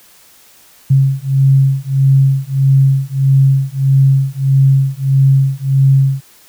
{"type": "beating tone pair", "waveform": "sine", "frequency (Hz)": [134.9, 136.5], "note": ["C#3", "C#3"], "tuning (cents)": [-47, -26], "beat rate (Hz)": 1.6, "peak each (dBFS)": -11, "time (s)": [0.9, 6.21], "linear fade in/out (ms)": 10, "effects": ["white hiss -45 dBFS RMS until 6.48 s"]}